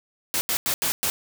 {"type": "noise bursts at uneven times", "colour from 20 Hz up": "white", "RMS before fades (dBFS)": -24, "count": 5, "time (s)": [[0.34, 0.41], [0.49, 0.57], [0.66, 0.74], [0.82, 0.92], [1.03, 1.1]], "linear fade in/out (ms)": 0, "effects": []}